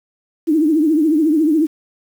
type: tone with vibrato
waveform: sine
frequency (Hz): 310.7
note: D#4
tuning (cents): -2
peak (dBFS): -11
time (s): 0.47-1.67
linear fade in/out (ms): 20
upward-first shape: triangle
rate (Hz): 14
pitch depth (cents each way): 140
effects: 7-bit